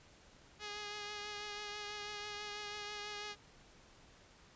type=tone with vibrato; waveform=5% pulse; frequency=415.3 Hz; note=G#4; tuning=in tune; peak=-31 dBFS; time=0.59-3.36 s; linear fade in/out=50 ms; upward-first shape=triangle; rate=6.1 Hz; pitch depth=22 cents each way; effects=pink hiss -62 dBFS RMS until 4.55 s + resampled to 16000 Hz

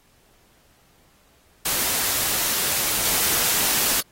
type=noise with level steps; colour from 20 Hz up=white; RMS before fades=-23 / -21 dBFS; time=1.65-4.01 s; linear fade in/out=10 ms; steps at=3.05 s; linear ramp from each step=2 ms; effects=pink hiss -59 dBFS RMS until 4.11 s + AAC 48 kbps

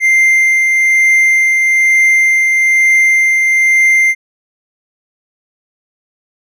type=tone with tremolo; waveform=triangle; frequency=2093 Hz; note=C7; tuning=in tune; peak=-4 dBFS; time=0-4.15 s; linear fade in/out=50 ms; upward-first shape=triangle; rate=1.1 Hz; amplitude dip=30%; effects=none

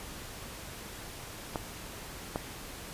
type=clicks; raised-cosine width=1 ms; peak=-17 dBFS; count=2; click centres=1.558 / 2.359 s; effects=pink hiss -44 dBFS RMS until 2.93 s + resampled to 32000 Hz

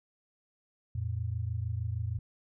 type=tone pair together; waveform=sine; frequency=87.31 / 113.77 Hz; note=F2 / A#2; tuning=0 / -42 cents; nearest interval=perfect fourth; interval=458 cents; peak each=-34 / -33 dBFS; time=0.95-2.19 s; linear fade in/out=5 ms; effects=none

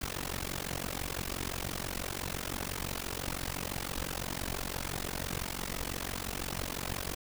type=noise with amplitude modulation; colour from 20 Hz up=pink; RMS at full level=-33 dBFS; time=0.01-7.15 s; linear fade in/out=10 ms; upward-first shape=sine; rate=45.9 Hz; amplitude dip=100%; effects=none

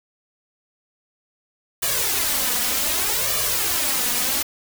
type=noise with flanger; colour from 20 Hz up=white; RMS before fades=-22 dBFS; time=1.82-4.43 s; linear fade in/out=10 ms; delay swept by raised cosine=1.7 to 4.1 ms; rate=0.65 Hz; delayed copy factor=+0.75; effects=none

